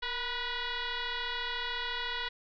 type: tone with frequency modulation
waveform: sine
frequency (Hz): 957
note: A#5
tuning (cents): +45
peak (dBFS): -32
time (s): 0.02-2.29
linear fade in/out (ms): 10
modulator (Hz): 487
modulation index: 6.4
effects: none